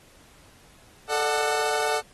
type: chord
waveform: 25% pulse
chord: D major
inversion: second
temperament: equal with one note detuned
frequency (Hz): 440 / 597.6 / 740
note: A4 / D5 / F#5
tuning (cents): 0 / +30 / 0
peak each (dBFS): -23 / -26 / -23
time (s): 1.08-2.02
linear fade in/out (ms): 50
effects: pink hiss -55 dBFS RMS until 2.13 s + AAC 32 kbps